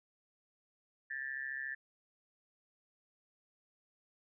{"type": "tone with amplitude modulation", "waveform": "sine", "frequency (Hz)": 1760, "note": "A6", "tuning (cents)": 0, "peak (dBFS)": -34, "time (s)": [1.1, 1.75], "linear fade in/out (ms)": 10, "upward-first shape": "sine", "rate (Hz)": 134, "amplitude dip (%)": 90, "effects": []}